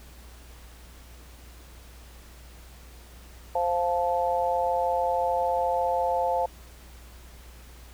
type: chord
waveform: sine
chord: F major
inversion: second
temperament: just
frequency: 523.8 / 698.5 / 873.1 Hz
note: C5 / F5 / A5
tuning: +2 / 0 / -14 cents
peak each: -27 dBFS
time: 3.55-6.46 s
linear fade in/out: 5 ms
effects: added 60 Hz sine -46 dBFS peak until 7.93 s + pink hiss -52 dBFS RMS until 7.93 s